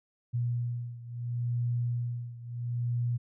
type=beating tone pair; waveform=sine; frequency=120 / 120.73 Hz; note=B2 / B2; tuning=-49 / -39 cents; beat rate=0.73 Hz; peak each=-31 / -34 dBFS; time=0.33-3.18 s; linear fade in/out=20 ms; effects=none